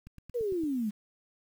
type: click train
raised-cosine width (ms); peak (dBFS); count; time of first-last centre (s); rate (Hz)
5; -35; 6; 0.07-0.636; 8.83
type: exponential sweep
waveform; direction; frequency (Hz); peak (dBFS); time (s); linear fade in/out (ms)
sine; down; 503 to 200.8; -28; 0.34-0.91; 20
effects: 9-bit